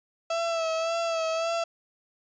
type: tone with vibrato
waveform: 35% pulse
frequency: 659.3 Hz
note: E5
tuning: in tune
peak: -24 dBFS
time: 0.3-1.64 s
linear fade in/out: 5 ms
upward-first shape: sine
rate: 1.8 Hz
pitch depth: 37 cents each way
effects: resampled to 16000 Hz